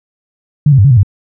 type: tone with pitch steps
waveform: sine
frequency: 147.8 / 135.2 / 99.2 / 140 / 122.4 / 99.1 Hz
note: D3 / C#3 / G2 / C#3 / B2 / G2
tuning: +11 / -43 / +21 / +18 / -15 / +19 cents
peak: -3 dBFS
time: 0.66-1.032 s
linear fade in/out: 5 ms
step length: 62 ms
effects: none